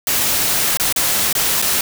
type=noise with dropouts; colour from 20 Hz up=white; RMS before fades=-17 dBFS; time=0.07-1.81 s; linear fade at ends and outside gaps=2 ms; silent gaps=0.772-0.798 / 0.926-0.961 / 1.328-1.351 / 1.618-1.623 s; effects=none